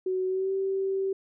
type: tone with pitch glide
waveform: sine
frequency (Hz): 372.6 to 386.4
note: F#4 to G4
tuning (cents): +12 to -25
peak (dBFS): -25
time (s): 0.06-1.13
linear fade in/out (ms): 5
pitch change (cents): +63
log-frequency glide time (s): 0.27-0.52
effects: none